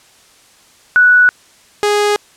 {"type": "tone pair in turn", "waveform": ["sine", "sawtooth"], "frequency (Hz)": [1476, 414.2], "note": ["F#6", "G#4"], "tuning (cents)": [-5, -5], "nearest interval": "octave + minor seventh", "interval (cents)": 2200, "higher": "first", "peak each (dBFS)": [-5, -7], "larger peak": "first", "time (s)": [[0.96, 1.29], [1.83, 2.16]], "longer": "neither", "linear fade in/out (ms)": 0, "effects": ["white hiss -47 dBFS RMS until 2.36 s", "low-pass 9000 Hz 12 dB/octave"]}